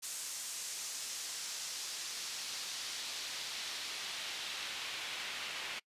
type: noise with band-pass filter sweep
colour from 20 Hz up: pink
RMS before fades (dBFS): -42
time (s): 0.02-5.8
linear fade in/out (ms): 20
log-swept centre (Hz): 7600 to 2700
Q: 1.2
effects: noise-tail reverb RT60 0.1 s tail -25 dB re dry + resampled to 32000 Hz